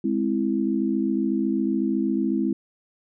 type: chord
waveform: sine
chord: Ab augmented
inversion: none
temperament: equal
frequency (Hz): 207.7 / 261.6 / 329.6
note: Ab3 / C4 / E4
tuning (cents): 0 / 0 / 0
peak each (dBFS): -25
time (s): 0.04-2.53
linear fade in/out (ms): 5
effects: none